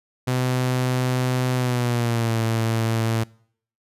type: tone with pitch glide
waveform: sawtooth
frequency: 127 to 113.14 Hz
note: B2 to A2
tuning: +49 to +49 cents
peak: -16 dBFS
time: 0.27-3.24 s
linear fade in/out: 10 ms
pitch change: -200 cents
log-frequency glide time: 1.55-2.36 s
effects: noise-tail reverb RT60 0.6 s tail -24 dB re dry + resampled to 32000 Hz